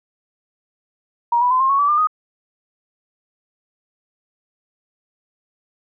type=tone with pitch steps; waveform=sine; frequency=946 / 983.9 / 1023.3 / 1064.3 / 1106.9 / 1151.3 / 1197.4 / 1245.4 Hz; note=A#5 / B5 / C6 / C6 / C#6 / D6 / D6 / D#6; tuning=+25 / -7 / -39 / +29 / -3 / -35 / +33 / +1 cents; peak=-13 dBFS; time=1.32-2.072 s; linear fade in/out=5 ms; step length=94 ms; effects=none